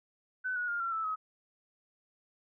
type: tone with pitch steps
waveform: sine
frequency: 1509 / 1458.4 / 1409.6 / 1362.3 / 1316.7 / 1272.6 Hz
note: F#6 / F#6 / F6 / F6 / E6 / D#6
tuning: +34 / -25 / +16 / -43 / -2 / +39 cents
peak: -31 dBFS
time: 0.44-1.16 s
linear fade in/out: 20 ms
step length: 120 ms
effects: none